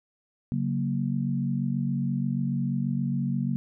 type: chord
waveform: sine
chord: F# major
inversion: second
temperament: equal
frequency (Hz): 138.59 / 185 / 233.1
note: C#3 / F#3 / A#3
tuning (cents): 0 / 0 / 0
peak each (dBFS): -28 / -30 / -29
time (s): 0.52-3.56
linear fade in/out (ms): 0
effects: none